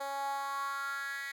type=tone with high-pass filter sweep; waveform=10% pulse; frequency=277.2 Hz; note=C#4; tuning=in tune; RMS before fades=-37 dBFS; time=0-1.32 s; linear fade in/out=10 ms; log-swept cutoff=650 to 2000 Hz; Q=5.1; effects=none